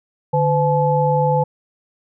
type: tone cluster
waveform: sine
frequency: 148.6 / 507 / 861 Hz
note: D3 / B4 / A5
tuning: +21 / +45 / -38 cents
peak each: -18 dBFS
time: 0.33-1.44 s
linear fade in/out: 10 ms
effects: none